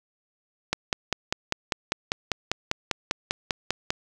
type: click train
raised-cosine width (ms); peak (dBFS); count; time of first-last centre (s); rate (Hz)
0.2; -6; 17; 0.73-3.905; 5.04
effects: none